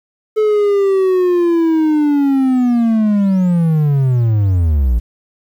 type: linear sweep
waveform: triangle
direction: down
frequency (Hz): 433.8 to 54.3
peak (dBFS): -8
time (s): 0.36-5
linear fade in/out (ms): 20
effects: 8-bit